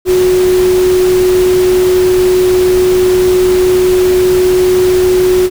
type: tone in noise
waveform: sine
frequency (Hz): 367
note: F#4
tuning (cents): -14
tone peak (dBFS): -6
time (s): 0.05-5.5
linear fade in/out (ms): 50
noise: pink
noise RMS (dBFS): -21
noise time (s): 0.05-5.5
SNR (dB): +12
effects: none